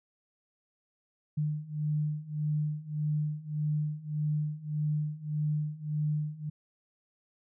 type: beating tone pair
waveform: sine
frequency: 150 / 151.7 Hz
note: D3 / D#3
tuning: +37 / -44 cents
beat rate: 1.7 Hz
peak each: -33 / -31 dBFS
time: 1.37-6.5 s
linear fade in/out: 10 ms
effects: none